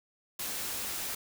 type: noise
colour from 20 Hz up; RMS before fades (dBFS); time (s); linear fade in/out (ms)
white; -36; 0.39-1.15; 5
effects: none